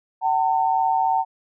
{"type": "tone pair together", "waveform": "sine", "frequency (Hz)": [761, 903.8], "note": ["F#5", "A5"], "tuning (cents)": [48, 46], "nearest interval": "minor third", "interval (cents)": 298, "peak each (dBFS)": -20, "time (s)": [0.21, 1.25], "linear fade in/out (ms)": 50, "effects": []}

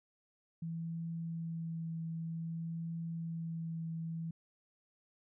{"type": "tone with vibrato", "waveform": "sine", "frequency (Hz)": 164.81, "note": "E3", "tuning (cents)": 0, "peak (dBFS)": -37, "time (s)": [0.62, 4.31], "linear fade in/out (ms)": 5, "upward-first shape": "triangle", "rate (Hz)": 0.53, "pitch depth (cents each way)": 14, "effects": []}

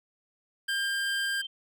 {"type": "tone with tremolo", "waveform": "sine", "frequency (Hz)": 3136, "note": "G7", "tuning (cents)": 0, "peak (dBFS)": -33, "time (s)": [0.68, 1.47], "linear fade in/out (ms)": 10, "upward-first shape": "square", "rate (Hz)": 2.6, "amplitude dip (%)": 25}
{"type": "tone", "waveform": "square", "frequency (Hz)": 1602, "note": "G6", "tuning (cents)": 37, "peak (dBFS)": -29, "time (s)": [0.68, 1.42], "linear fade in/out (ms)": 10}
{"effects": []}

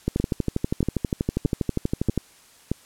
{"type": "two click trains", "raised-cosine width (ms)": 3, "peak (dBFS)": [-9, -9], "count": [27, 5], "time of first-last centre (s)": [[0.08, 2.177], [0.2, 2.716]], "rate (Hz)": [12.4, 1.59], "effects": ["white hiss -53 dBFS RMS until 2.85 s", "low-pass 11000 Hz 12 dB/octave"]}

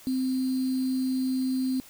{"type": "tone with sample-and-hold", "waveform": "sine", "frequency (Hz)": 259.8, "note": "C4", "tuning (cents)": -12, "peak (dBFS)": -24, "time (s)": [0.07, 1.8], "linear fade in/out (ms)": 0, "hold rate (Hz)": 4410, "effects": ["white hiss -51 dBFS RMS until 1.89 s"]}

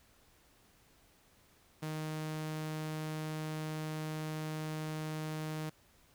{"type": "tone", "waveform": "sawtooth", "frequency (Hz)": 155.56, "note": "D#3", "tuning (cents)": 0, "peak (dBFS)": -33, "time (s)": [1.82, 5.7], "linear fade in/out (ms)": 10, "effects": ["pink hiss -66 dBFS RMS until 6.14 s"]}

